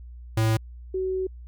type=tone pair in turn; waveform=square / sine; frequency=111 / 375.7 Hz; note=A2 / F#4; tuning=+16 / +26 cents; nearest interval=octave + major sixth; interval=2110 cents; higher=second; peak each=-20 / -24 dBFS; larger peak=first; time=0.37-0.57 / 0.94-1.27 s; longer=second; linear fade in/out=5 ms; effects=added 60 Hz sine -39 dBFS peak until 1.47 s